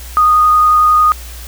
sine tone with vibrato, 1236 Hz, D#6, 12 cents flat, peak -6 dBFS, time 0.17-1.12 s, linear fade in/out 0 ms, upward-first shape triangle, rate 11 Hz, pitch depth 10 cents each way, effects added 60 Hz sine -28 dBFS peak until 1.47 s + white hiss -34 dBFS RMS until 1.47 s

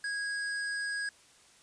square tone, 1648 Hz, G#6, 14 cents flat, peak -33 dBFS, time 0.04-1.09 s, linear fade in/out 2 ms, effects white hiss -60 dBFS RMS until 1.62 s + resampled to 22050 Hz

